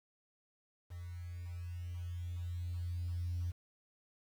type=tone with level ramp; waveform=sine; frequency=87.31 Hz; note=F2; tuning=in tune; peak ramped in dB=-43 to -33 dBFS; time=0.9-3.52 s; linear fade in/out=20 ms; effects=tanh soft clip ceiling -30 dBFS + 10-bit